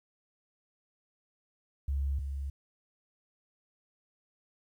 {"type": "tone pair in turn", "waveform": "sine", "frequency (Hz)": [69.3, 69.3], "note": ["C#2", "C#2"], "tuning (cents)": [0, 0], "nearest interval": "unison", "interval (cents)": 0, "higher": "neither", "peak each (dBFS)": [-28, -33], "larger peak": "first", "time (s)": [[1.88, 2.19], [2.19, 2.5]], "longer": "neither", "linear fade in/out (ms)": 5, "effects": ["11-bit"]}